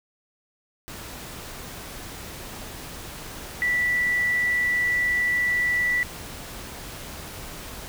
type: tone in noise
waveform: sine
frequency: 1963 Hz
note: B6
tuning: 11 cents flat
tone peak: -20 dBFS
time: 3.62-6.03 s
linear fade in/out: 0 ms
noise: pink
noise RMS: -38 dBFS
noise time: 0.88-7.88 s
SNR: +15 dB
effects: none